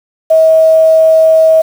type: tone with quantisation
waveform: sine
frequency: 641 Hz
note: E5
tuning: 49 cents flat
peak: -3 dBFS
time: 0.3-1.62 s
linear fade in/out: 10 ms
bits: 5
effects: none